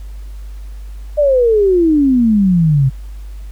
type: exponential sweep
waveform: sine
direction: down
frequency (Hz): 608 to 128.8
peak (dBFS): -8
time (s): 1.17-2.9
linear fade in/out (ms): 20
effects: added 50 Hz sine -26 dBFS peak until 3.51 s + pink hiss -49 dBFS RMS until 3.51 s